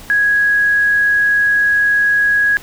sine tone, 1661.2 Hz, G#6, in tune, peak -10 dBFS, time 0.1-2.57 s, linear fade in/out 0 ms, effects pink hiss -37 dBFS RMS until 2.62 s

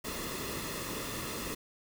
pink noise with comb filter, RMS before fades -38 dBFS, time 0.04-1.55 s, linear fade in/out 10 ms, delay 1.3 ms, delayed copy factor -0.6, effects none

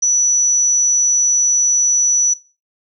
sine tone, 5920 Hz, F#8, in tune, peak -11 dBFS, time 0.02-2.34 s, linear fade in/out 10 ms, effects noise-tail reverb RT60 0.3 s tail -18 dB re dry

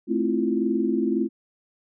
sine chord, F major seventh, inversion first, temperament just, 218.3 / 261.9 / 327.4 / 349.2 Hz, A3 / C4 / E4 / F4, -13 / +2 / -12 / 0 cents, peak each -26 dBFS, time 0.07-1.29 s, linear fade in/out 50 ms, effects none

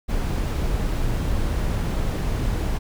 brown noise, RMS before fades -23 dBFS, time 0.08-2.79 s, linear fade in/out 20 ms, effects none

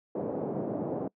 white band-pass noise, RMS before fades -33 dBFS, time 0.15-1.08 s, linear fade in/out 5 ms, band 140 to 600 Hz, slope 24 dB/octave, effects noise-tail reverb RT60 0.1 s tail -25 dB re dry

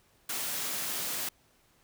white high-pass noise, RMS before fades -34 dBFS, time 0.29-1.29 s, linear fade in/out 5 ms, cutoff 120 Hz, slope 12 dB/octave, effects pink hiss -66 dBFS RMS until 1.83 s

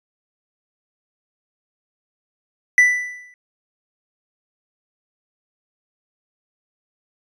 triangle tone with exponential decay, 1980 Hz, B6, 4 cents sharp, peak -5 dBFS, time 2.78-3.34 s, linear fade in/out 1 ms, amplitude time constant 120 ms, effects resampled to 22050 Hz

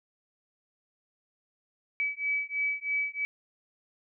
sine beating tone pair, 2287 / 2290.1 Hz, D7 / D7, -47 / -44 cents, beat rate 3.1 Hz, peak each -31 dBFS, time 2-3.25 s, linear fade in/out 0 ms, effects none

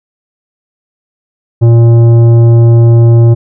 sine tone with tanh clipping, 116.54 Hz, A#2, in tune, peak -3 dBFS, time 1.61-3.35 s, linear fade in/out 20 ms, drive 11 dB, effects none

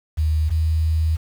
sine tone pair in turn, 77.78 / 79.64 Hz, D#2 / D#2, 0 / +41 cents, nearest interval unison, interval 41 cents, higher second, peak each -16 dBFS, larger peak neither, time 0.17-0.5 / 0.5-1.17 s, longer second, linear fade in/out 20 ms, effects 7-bit

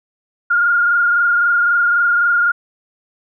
sine tone with frequency modulation, 1415 Hz, F6, 22 cents sharp, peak -11 dBFS, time 0.5-2.52 s, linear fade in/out 10 ms, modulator 23.8 Hz, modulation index 1.2, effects none

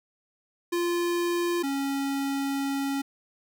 square tone pair in turn, 346.8 / 276.1 Hz, F4 / C#4, -12 / -7 cents, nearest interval major third, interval 395 cents, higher first, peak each -25 / -27 dBFS, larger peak first, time 0.72-1.63 / 1.63-3.02 s, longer second, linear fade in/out 10 ms, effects none

